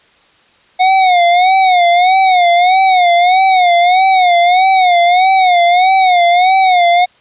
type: tone with vibrato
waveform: square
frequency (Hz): 728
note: F#5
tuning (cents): -28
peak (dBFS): -7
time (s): 0.79-7.06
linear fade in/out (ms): 20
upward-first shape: sine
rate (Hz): 1.6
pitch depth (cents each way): 92
effects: white hiss -49 dBFS RMS until 7.2 s + resampled to 8000 Hz